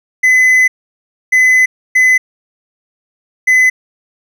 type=tone bursts at uneven times; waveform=triangle; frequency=2021 Hz; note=B6; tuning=39 cents sharp; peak=-4 dBFS; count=4; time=0.23-0.68 / 1.32-1.66 / 1.95-2.18 / 3.47-3.7 s; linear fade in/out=10 ms; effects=none